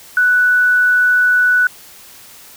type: tone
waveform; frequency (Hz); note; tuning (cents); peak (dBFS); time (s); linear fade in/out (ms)
sine; 1483; F#6; +4; -9; 0.17-1.67; 2
effects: white hiss -40 dBFS RMS until 2.56 s